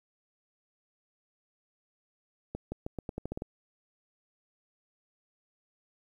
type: accelerating click train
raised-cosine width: 2 ms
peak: -22 dBFS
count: 10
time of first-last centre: 2.55-3.421 s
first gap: 170 ms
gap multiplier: 0.85
effects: 10-bit